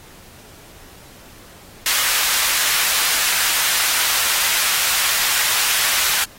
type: high-pass noise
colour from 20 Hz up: pink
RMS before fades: -19 dBFS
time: 1.86-6.24 s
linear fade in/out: 0 ms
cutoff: 1500 Hz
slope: 12 dB/octave
effects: pink hiss -44 dBFS RMS until 6.38 s + AAC 48 kbps